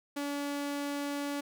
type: tone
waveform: sawtooth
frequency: 285.8 Hz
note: D4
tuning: 47 cents flat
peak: -29 dBFS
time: 0.16-1.41 s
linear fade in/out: 10 ms
effects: none